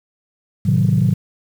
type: chord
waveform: sine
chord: A diminished seventh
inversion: none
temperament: equal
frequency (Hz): 110 / 130.81 / 155.56 / 185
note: A2 / C3 / Eb3 / Gb3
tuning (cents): 0 / 0 / 0 / 0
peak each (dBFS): -17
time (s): 0.65-1.14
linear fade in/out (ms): 10
effects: tanh soft clip ceiling -5 dBFS + 7-bit